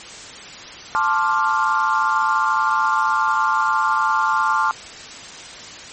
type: chord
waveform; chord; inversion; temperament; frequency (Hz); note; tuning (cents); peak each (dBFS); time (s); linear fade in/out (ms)
sine; D minor seventh; second; equal with one note detuned; 880 / 1055 / 1174.7 / 1396.9; A5 / C6 / D6 / F6; 0 / +14 / 0 / 0; -21; 0.95-4.71; 0
effects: white hiss -36 dBFS RMS until 5.92 s + MP3 32 kbps